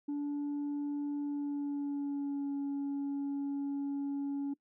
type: tone with pitch glide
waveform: sine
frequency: 289.1 to 280.9 Hz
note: D4 to C#4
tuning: -27 to +23 cents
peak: -30 dBFS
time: 0.08-4.54 s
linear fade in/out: 10 ms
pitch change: -50 cents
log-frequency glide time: 1.2-2.54 s
effects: noise-tail reverb RT60 0.1 s tail -22 dB re dry + tanh soft clip ceiling -32 dBFS